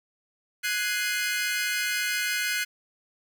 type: chord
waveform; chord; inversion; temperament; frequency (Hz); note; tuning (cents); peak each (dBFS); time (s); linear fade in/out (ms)
sawtooth; Ab dominant seventh; third; equal; 1480 / 1661.2 / 2093 / 2489; Gb6 / Ab6 / C7 / Eb7; 0 / 0 / 0 / 0; -26 / -30 / -27 / -30; 0.63-2.65; 20
effects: none